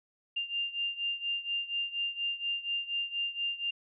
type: beating tone pair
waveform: sine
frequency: 2794 / 2798.2 Hz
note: F7 / F7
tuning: 0 / +3 cents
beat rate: 4.2 Hz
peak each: -33 / -36 dBFS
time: 0.36-3.71 s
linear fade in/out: 10 ms
effects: none